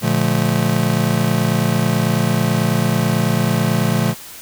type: chord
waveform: square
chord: Bb major seventh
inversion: none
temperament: just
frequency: 116.54 / 145.68 / 174.81 / 218.5 Hz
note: Bb2 / D3 / F3 / A3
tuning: 0 / -14 / +2 / -12 cents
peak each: -21 dBFS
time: 0.01-4.15 s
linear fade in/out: 50 ms
effects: white hiss -36 dBFS RMS until 4.41 s